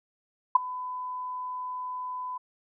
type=tone with ADSR envelope; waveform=sine; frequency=1004 Hz; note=B5; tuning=28 cents sharp; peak=-11 dBFS; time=0.55-2.38 s; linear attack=6 ms; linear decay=14 ms; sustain=-21 dB; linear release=10 ms; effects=none